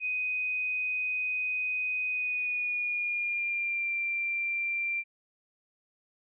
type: tone with pitch glide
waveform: sine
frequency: 2500 to 2365 Hz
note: D#7 to D7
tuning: +8 to +12 cents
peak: -28 dBFS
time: 0-5.04 s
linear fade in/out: 50 ms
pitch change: -96 cents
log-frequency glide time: 2.09-3.92 s
effects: none

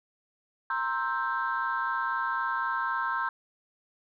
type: chord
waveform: sine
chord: C dominant seventh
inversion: third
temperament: equal with one note detuned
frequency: 932.3 / 1056.2 / 1318.5 / 1568 Hz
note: Bb5 / C6 / E6 / G6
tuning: 0 / +16 / 0 / 0 cents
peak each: -33 / -31 / -33 / -31 dBFS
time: 0.7-3.29 s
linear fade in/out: 2 ms
effects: tanh soft clip ceiling -19 dBFS

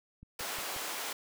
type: click train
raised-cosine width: 5 ms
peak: -38 dBFS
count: 4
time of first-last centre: 0.23-0.764 s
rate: 5.62 Hz
type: high-pass noise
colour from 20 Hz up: pink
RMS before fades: -38 dBFS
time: 0.39-1.13 s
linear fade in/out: 5 ms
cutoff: 570 Hz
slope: 12 dB/octave
effects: none

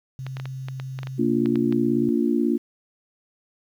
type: tone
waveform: sine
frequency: 131.8 Hz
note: C3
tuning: 13 cents sharp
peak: -30 dBFS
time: 0.19-2.09 s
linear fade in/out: 0 ms
type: clicks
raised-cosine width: 0.3 ms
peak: -20 dBFS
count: 12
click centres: 0.266 / 0.369 / 0.399 / 0.456 / 0.685 / 0.799 / 0.989 / 1.032 / 1.071 / 1.459 / 1.557 / 1.725 s
type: chord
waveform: sine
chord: Bb major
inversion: none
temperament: just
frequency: 233.1 / 291.4 / 349.6 Hz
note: Bb3 / D4 / F4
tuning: 0 / -13 / +2 cents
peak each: -22 / -23 / -24 dBFS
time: 1.18-2.58 s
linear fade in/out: 20 ms
effects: 9-bit

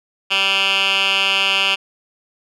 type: tone with band-pass filter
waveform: 10% pulse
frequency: 194.9 Hz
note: G3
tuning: 10 cents flat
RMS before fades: -17 dBFS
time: 0.3-1.76 s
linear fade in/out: 20 ms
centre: 2800 Hz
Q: 3.6
effects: none

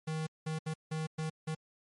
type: tone bursts at uneven times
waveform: square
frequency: 157.6 Hz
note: D#3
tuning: 23 cents sharp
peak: -34 dBFS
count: 6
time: 0.07-0.27 / 0.46-0.59 / 0.66-0.74 / 0.91-1.07 / 1.18-1.3 / 1.47-1.55 s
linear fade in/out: 10 ms
effects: MP3 48 kbps

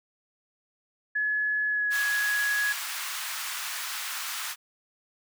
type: tone with pitch glide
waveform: sine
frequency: 1702 to 1671.8 Hz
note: G#6 to G#6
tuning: +42 to +11 cents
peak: -24 dBFS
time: 1.15-2.73 s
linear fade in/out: 10 ms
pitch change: -31 cents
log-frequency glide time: 1.68-1.97 s
type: high-pass noise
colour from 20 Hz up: pink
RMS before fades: -34 dBFS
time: 1.9-4.56 s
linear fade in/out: 50 ms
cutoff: 1100 Hz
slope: 24 dB/octave
effects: none

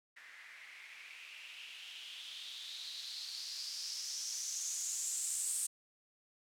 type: noise with low-pass filter sweep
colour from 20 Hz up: violet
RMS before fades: -43 dBFS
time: 0.16-5.67 s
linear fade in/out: 10 ms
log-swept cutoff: 1800 to 8600 Hz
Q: 4.9
effects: none

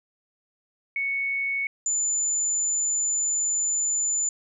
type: tone pair in turn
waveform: sine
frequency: 2217 / 7039 Hz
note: C#7 / A8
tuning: 0 / 0 cents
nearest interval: octave + minor sixth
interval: 2000 cents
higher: second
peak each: -24 / -22 dBFS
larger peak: second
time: 0.96-1.67 / 1.86-4.29 s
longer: second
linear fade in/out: 2 ms
effects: none

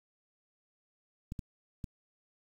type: clicks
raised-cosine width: 5 ms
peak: -26 dBFS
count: 3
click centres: 1.321 / 1.392 / 1.842 s
effects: 9-bit

